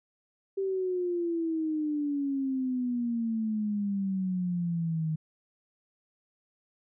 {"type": "exponential sweep", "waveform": "sine", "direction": "down", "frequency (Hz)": [392, 155.56], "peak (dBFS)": -27, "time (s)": [0.57, 5.16], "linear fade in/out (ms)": 10, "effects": []}